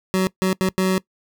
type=tone bursts at uneven times; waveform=25% pulse; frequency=187.5 Hz; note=F#3; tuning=23 cents sharp; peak=-13 dBFS; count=4; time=0.14-0.27 / 0.42-0.53 / 0.61-0.69 / 0.78-0.98 s; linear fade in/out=0 ms; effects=noise-tail reverb RT60 0.1 s tail -21 dB re dry